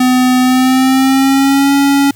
square tone with pitch glide, 253.2 to 279.3 Hz, B3 to C#4, +43 to +13 cents, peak -8 dBFS, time 0-2.11 s, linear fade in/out 5 ms, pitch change +170 cents, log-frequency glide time 0.41-1.73 s, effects added 106 Hz sine -40 dBFS peak until 2.15 s + white hiss -45 dBFS RMS until 2.15 s

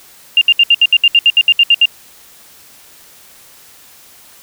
sine tone bursts, 2797 Hz, F7, 2 cents sharp, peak -4 dBFS, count 14, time 0.37-1.856 s, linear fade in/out 2 ms, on 43 ms, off 68 ms, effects white hiss -42 dBFS RMS until 4.42 s

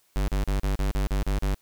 square tone bursts, 49 Hz, G1, in tune, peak -23 dBFS, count 9, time 0.16-1.544 s, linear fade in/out 0 ms, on 120 ms, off 38 ms, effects white hiss -65 dBFS RMS until 1.61 s

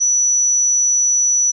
sine tone, 5920 Hz, F#8, in tune, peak -12 dBFS, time 0-1.52 s, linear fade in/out 20 ms, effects none

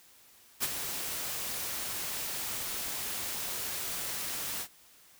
white noise with ADSR envelope, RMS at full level -28 dBFS, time 0.6-4.68 s, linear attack 35 ms, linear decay 32 ms, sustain -8 dB, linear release 70 ms, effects white hiss -59 dBFS RMS until 5.19 s

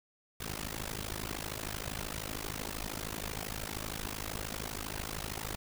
pink noise with amplitude modulation, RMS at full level -35 dBFS, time 0.4-5.56 s, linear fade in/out 10 ms, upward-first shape sine, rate 52.9 Hz, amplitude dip 100%, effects none

